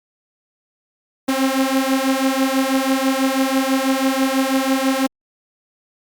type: beating tone pair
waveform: sawtooth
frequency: 263.4 / 269.5 Hz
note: C4 / C#4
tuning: +12 / -49 cents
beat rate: 6.1 Hz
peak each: -15 dBFS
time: 1.28-5.07 s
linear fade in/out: 10 ms
effects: Opus 48 kbps